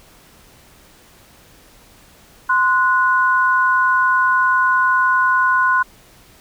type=tone pair together; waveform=sine; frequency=1038 / 1468 Hz; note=C6 / F#6; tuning=-14 / -14 cents; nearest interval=tritone; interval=600 cents; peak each=-15 dBFS; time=2.49-5.83 s; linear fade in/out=10 ms; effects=pink hiss -48 dBFS RMS until 6.4 s